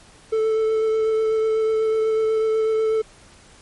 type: tone with vibrato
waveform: triangle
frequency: 440 Hz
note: A4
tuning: in tune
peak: -15 dBFS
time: 0.32-3.02 s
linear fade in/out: 10 ms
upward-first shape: sine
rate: 8.1 Hz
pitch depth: 12 cents each way
effects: pink hiss -49 dBFS RMS until 3.61 s + MP3 48 kbps